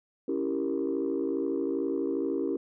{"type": "chord", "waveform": "sine", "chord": "C# diminished seventh", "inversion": "none", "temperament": "equal", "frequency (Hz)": [277.2, 329.6, 392, 466.2], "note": ["C#4", "E4", "G4", "Bb4"], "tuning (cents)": [0, 0, 0, 0], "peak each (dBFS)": [-31, -31, -31, -34], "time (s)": [0.28, 2.57], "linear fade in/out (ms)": 5, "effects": ["tanh soft clip ceiling -20 dBFS"]}